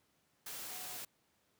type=tone in noise; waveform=sine; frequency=735 Hz; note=F#5; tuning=12 cents flat; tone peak=-55 dBFS; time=0.71-0.97 s; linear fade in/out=5 ms; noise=white; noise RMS=-45 dBFS; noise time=0.46-1.05 s; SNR=-13 dB; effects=pink hiss -75 dBFS RMS until 1.59 s + high-pass 100 Hz 12 dB/octave